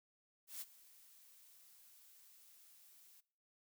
blue noise with ADSR envelope, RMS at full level -45 dBFS, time 0.47-3.21 s, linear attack 140 ms, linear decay 35 ms, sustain -19 dB, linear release 16 ms, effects noise-tail reverb RT60 0.5 s tail -21 dB re dry

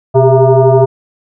sine tone with frequency modulation, 138.59 Hz, C#3, in tune, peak -4 dBFS, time 0.14-0.86 s, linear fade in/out 20 ms, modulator 265 Hz, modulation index 2.4, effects none

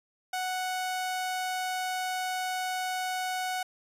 sawtooth tone, 740 Hz, F#5, in tune, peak -26 dBFS, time 0.33-3.63 s, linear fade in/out 5 ms, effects resampled to 32000 Hz

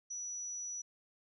sine tone, 5890 Hz, F#8, 9 cents flat, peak -39 dBFS, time 0.1-0.82 s, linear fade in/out 10 ms, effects none

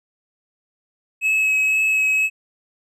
triangle tone with vibrato, 2571 Hz, E7, 44 cents flat, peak -14 dBFS, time 1.21-2.3 s, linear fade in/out 50 ms, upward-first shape sine, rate 2 Hz, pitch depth 11 cents each way, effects none

